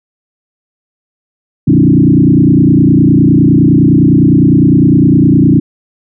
sine tone with frequency modulation, 220 Hz, A3, in tune, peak -3 dBFS, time 1.67-5.6 s, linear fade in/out 10 ms, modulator 29.8 Hz, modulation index 3.3, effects none

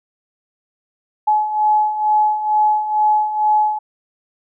sine beating tone pair, 849 / 851.2 Hz, G#5 / G#5, +38 / +42 cents, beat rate 2.2 Hz, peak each -20 / -14 dBFS, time 1.27-3.79 s, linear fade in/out 10 ms, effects none

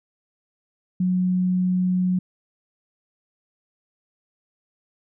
sine tone, 182.7 Hz, F#3, 22 cents flat, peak -18 dBFS, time 1-2.19 s, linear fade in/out 5 ms, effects none

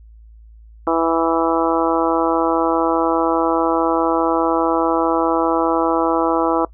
harmonic tone, 164.81 Hz, E3, in tune, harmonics 2 / 3 / 4 / 5 / 6 / 7 / 8, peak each -19 / -21 / -22 / -23 / -24 / -24 / -25 dBFS, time 0.87-6.65 s, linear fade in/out 2 ms, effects noise-tail reverb RT60 0.1 s tail -21 dB re dry + added 55 Hz sine -40 dBFS peak until 6.73 s

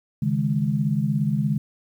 sine chord, C# suspended second, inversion none, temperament equal, 138.59 / 155.56 / 207.7 Hz, C#3 / D#3 / G#3, 0 / 0 / 0 cents, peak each -24 dBFS, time 0.22-1.58 s, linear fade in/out 5 ms, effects 9-bit

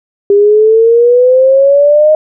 sine exponential sweep, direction up, 400 to 622.3 Hz, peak -3 dBFS, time 0.3-2.15 s, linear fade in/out 2 ms, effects none

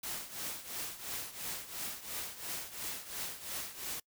white noise with tremolo, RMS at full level -38 dBFS, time 0.03-4 s, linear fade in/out 5 ms, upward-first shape triangle, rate 2.9 Hz, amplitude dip 80%, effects noise-tail reverb RT60 0.1 s tail -25 dB re dry

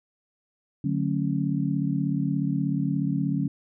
sine chord, D major seventh, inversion none, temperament just, 146.83 / 183.54 / 220.2 / 275.3 Hz, D3 / F#3 / A3 / C#4, 0 / -14 / +2 / -12 cents, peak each -27 / -28 / -32 / -28 dBFS, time 0.84-3.48 s, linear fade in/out 5 ms, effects none

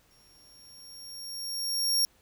sawtooth tone with exponential growth, 5560 Hz, F8, 9 cents flat, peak -19 dBFS, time 0.11-2.05 s, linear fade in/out 0 ms, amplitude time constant 420 ms, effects pink hiss -64 dBFS RMS until 2.21 s

